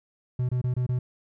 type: tone bursts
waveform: triangle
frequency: 125.1 Hz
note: B2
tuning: 23 cents sharp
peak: -21 dBFS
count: 5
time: 0.39-0.99 s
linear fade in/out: 5 ms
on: 100 ms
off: 25 ms
effects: none